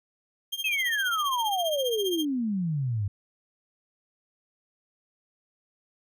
40% pulse tone with tremolo, 3200 Hz, G7, 35 cents sharp, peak -26 dBFS, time 0.52-2.25 s, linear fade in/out 10 ms, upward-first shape triangle, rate 15 Hz, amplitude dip 95%
sine exponential sweep, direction down, 2637 to 95.5 Hz, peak -25 dBFS, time 0.64-3.08 s, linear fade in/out 5 ms
effects none

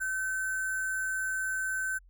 sine tone with sample-and-hold, 1532 Hz, G6, 40 cents flat, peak -29 dBFS, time 0-1.99 s, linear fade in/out 20 ms, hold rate 8820 Hz, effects added 44 Hz sine -54 dBFS peak until 2.09 s

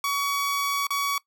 sawtooth tone with dropouts, 1129 Hz, C#6, 31 cents sharp, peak -20 dBFS, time 0.04-1.18 s, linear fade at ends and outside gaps 2 ms, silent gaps 0.869-0.905 s, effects noise-tail reverb RT60 0.1 s tail -20 dB re dry

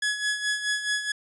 sawtooth tone with tremolo, 1688 Hz, G#6, 28 cents sharp, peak -19 dBFS, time 0.02-1.12 s, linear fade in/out 5 ms, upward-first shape sine, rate 4.7 Hz, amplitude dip 65%, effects resampled to 24000 Hz

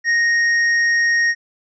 triangle tone with tanh clipping, 1864.7 Hz, A#6, in tune, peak -15 dBFS, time 0.04-1.35 s, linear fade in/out 50 ms, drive 12 dB, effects resampled to 16000 Hz

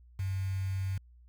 sine tone with quantisation, 95.8 Hz, G2, 39 cents flat, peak -30 dBFS, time 0.19-0.98 s, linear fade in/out 5 ms, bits 8, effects added 60 Hz sine -54 dBFS peak until 1.28 s

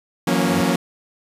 sawtooth chord, F# dominant seventh, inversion third, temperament equal with one note detuned, 164.81 / 181.4 / 233.1 / 277.2 Hz, E3 / F#3 / A#3 / C#4, 0 / -34 / 0 / 0 cents, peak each -21 / -17 / -18 / -18 dBFS, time 0.27-0.76 s, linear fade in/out 5 ms
triangle tone with exponential growth, 94.6 Hz, F#2, 39 cents sharp, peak -23 dBFS, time 0.29-0.61 s, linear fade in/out 0 ms, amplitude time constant 68 ms
effects resampled to 32000 Hz

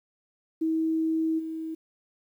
sine tone with level steps, 321.2 Hz, E4, 45 cents flat, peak -23 / -31 dBFS, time 0.61-1.75 s, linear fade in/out 10 ms, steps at 1.38 s, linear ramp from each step 20 ms, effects 10-bit

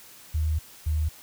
sine tone pair in turn, 77.8 / 77.22 Hz, D#2 / D#2, 0 / -13 cents, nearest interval unison, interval 13 cents, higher first, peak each -22 dBFS, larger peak neither, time 0.34-0.59 / 0.86-1.09 s, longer first, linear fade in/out 10 ms, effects white hiss -49 dBFS RMS until 1.22 s

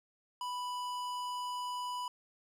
sine tone with tanh clipping, 989 Hz, B5, 2 cents sharp, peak -38 dBFS, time 0.41-2.08 s, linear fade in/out 2 ms, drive 18 dB, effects none

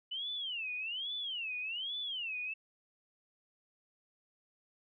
sine tone with vibrato, 2932 Hz, F#7, 16 cents flat, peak -36 dBFS, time 0.11-2.54 s, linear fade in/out 10 ms, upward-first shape sine, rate 1.2 Hz, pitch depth 300 cents each way, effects none

